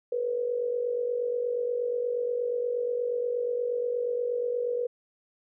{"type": "tone with amplitude modulation", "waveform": "sine", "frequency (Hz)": 484.8, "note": "B4", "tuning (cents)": -32, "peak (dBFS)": -23, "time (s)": [0.12, 4.87], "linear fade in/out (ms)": 5, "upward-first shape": "sine", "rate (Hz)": 48.4, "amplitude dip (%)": 65, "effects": []}